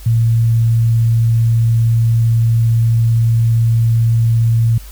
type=tone; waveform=sine; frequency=114.7 Hz; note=A#2; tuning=28 cents flat; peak=-9 dBFS; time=0.06-4.78 s; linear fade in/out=5 ms; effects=added 50 Hz sine -31 dBFS peak until 4.91 s + white hiss -41 dBFS RMS until 4.91 s